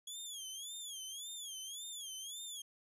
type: tone with vibrato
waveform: 20% pulse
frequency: 3329 Hz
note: G#7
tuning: 3 cents sharp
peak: -38 dBFS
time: 0.07-2.62 s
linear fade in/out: 5 ms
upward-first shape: sine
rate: 1.8 Hz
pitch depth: 150 cents each way
effects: none